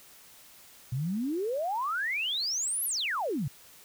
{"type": "exponential two-way sweep", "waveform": "sine", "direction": "up then down", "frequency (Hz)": [120, 12000, 120], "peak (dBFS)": -28, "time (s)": [0.92, 3.48], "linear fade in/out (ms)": 5, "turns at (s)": 2.85, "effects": ["white hiss -54 dBFS RMS until 3.84 s"]}